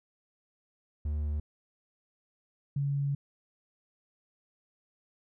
triangle / sine tone pair in turn, 74.6 / 140.83 Hz, D2 / C#3, +28 / +28 cents, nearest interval major seventh, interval 1100 cents, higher second, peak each -27 dBFS, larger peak neither, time 1.05-1.4 / 2.76-3.15 s, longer second, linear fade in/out 5 ms, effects none

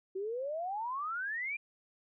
sine exponential sweep, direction up, 370 to 2433 Hz, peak -34 dBFS, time 0.15-1.57 s, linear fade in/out 10 ms, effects none

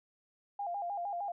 sine tone with vibrato, 750 Hz, F#5, 23 cents sharp, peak -34 dBFS, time 0.59-1.32 s, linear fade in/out 5 ms, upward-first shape square, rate 6.5 Hz, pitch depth 130 cents each way, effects none

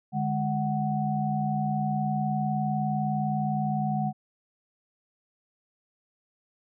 sine tone cluster, 148 / 207.7 / 744 Hz, D3 / G#3 / F#5, +14 / 0 / +9 cents, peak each -29 dBFS, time 0.12-4.13 s, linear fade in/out 50 ms, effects none

